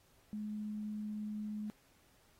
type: tone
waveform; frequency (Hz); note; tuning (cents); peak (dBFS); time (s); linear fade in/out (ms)
sine; 211.5; G#3; +32; -38; 0.33-1.7; 0
effects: pink hiss -69 dBFS RMS until 2.39 s + AAC 48 kbps